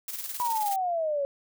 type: noise with tremolo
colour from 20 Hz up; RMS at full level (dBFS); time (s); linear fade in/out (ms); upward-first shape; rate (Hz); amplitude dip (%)
blue; -34; 0.08-0.76; 2; square; 19; 50
type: exponential sweep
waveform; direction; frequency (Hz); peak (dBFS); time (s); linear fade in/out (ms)
sine; down; 987.8 to 550; -25; 0.4-1.25; 0
effects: none